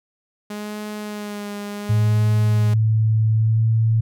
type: tone with vibrato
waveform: sawtooth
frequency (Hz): 207.7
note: G#3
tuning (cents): 0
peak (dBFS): -24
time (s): 0.5-2.74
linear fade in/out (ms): 5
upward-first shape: sine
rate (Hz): 0.68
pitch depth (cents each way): 27
type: tone with pitch glide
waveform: sine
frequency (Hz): 110 to 112.25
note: A2 to A2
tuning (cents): 0 to +35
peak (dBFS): -14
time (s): 1.89-4.01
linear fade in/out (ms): 10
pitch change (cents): +35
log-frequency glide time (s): 3.32-3.68
effects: none